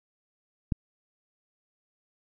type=click; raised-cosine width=5 ms; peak=-13 dBFS; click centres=0.722 s; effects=none